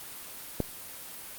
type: click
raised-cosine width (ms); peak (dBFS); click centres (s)
2; -13; 0.603
effects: white hiss -43 dBFS RMS until 1.38 s + Opus 32 kbps